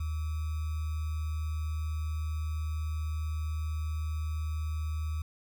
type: tone with sample-and-hold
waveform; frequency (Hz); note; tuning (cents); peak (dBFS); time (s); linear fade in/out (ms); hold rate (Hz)
sine; 77.78; D#2; 0; -30; 0-5.22; 5; 1225
effects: none